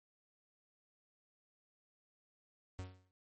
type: tone with exponential decay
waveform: 45% pulse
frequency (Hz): 92.5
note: F#2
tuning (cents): 0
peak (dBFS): -39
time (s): 2.79-3.11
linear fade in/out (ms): 0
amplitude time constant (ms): 68
effects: MP3 32 kbps